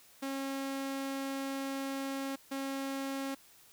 sawtooth tone bursts at uneven times, 272 Hz, C#4, 33 cents flat, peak -31 dBFS, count 2, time 0.22-2.36 / 2.51-3.35 s, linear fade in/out 10 ms, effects white hiss -60 dBFS RMS until 3.72 s

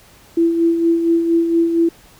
sine tone with tremolo, 334.4 Hz, E4, 25 cents sharp, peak -10 dBFS, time 0.37-1.89 s, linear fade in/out 5 ms, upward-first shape sine, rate 4.3 Hz, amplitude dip 50%, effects pink hiss -47 dBFS RMS until 2.19 s

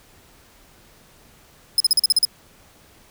sawtooth tone bursts, 5100 Hz, D#8, 42 cents sharp, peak -10 dBFS, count 8, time 1.78-2.251 s, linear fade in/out 2 ms, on 23 ms, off 41 ms, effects pink hiss -52 dBFS RMS until 3.1 s

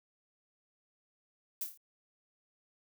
violet noise with echo, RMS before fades -36 dBFS, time 1.61-1.64 s, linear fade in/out 2 ms, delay 27 ms, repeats 5, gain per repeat -5 dB, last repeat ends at 1.775 s, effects none

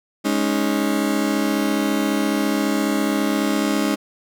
35% pulse chord, Ab suspended fourth, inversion none, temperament just, 207.7 / 276.9 / 311.5 Hz, Ab3 / Db4 / Eb4, 0 / -2 / +2 cents, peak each -21 dBFS, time 0.24-3.96 s, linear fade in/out 20 ms, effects none

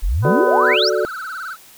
sine exponential sweep, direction up, 34.65 to 5990 Hz, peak -15 dBFS, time 0.02-0.9 s, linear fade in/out 20 ms
harmonic tone, 250.5 Hz, B3, 25 cents sharp, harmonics 1 / 2 / 3 / 4 / 5 / 6, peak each -30 / -24 / -27 / -20 / -30 / -24 dBFS, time 0.22-0.77 s, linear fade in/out 50 ms
sine chord, D major, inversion first, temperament equal, 370 / 440 / 587.3 Hz, F#4 / A4 / D5, 0 / 0 / 0 cents, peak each -20 dBFS, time 0.25-1.05 s, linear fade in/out 0 ms
triangle tone with vibrato, 1407 Hz, F6, 12 cents sharp, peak -24 dBFS, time 0.61-1.57 s, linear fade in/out 50 ms, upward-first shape sine, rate 19 Hz, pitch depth 170 cents each way
effects white hiss -45 dBFS RMS until 1.77 s

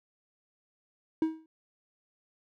triangle tone with exponential decay, 319 Hz, D#4, 43 cents sharp, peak -19 dBFS, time 1.22-1.46 s, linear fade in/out 2 ms, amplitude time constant 51 ms, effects none

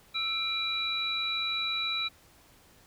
sine tone cluster, 1320 / 2382 / 3914 Hz, E6 / D7 / B7, +2 / +24 / -16 cents, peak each -38 / -34 / -30 dBFS, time 0.14-2.09 s, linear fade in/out 20 ms, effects pink hiss -59 dBFS RMS until 2.86 s

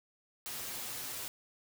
white noise with comb filter, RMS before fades -41 dBFS, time 0.46-1.28 s, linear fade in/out 0 ms, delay 8.1 ms, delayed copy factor +0.6, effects none

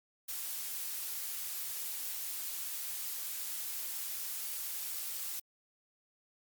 blue noise, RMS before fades -39 dBFS, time 0.28-5.4 s, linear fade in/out 10 ms, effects Opus 48 kbps

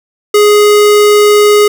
square tone, 416.4 Hz, G#4, 5 cents sharp, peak -4 dBFS, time 0.34-1.68 s, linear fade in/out 5 ms, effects none

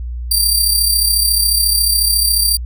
15% pulse tone with amplitude modulation, 4699 Hz, D8, in tune, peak -3 dBFS, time 0.31-2.57 s, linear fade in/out 5 ms, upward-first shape sine, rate 34.1 Hz, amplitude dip 50%, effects added 60 Hz sine -21 dBFS peak until 2.65 s

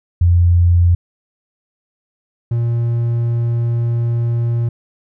sine / triangle tone pair in turn, 87 / 117.66 Hz, F2 / A#2, -6 / +17 cents, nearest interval perfect fourth, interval 523 cents, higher second, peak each -8 / -12 dBFS, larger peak first, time 0.21-0.95 / 2.51-4.69 s, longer second, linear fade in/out 5 ms, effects none

